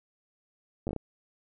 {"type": "slowing click train", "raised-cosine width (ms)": 2, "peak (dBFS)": -20, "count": 6, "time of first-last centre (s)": [0.87, 0.963], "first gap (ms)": 9, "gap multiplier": 1.37, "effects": []}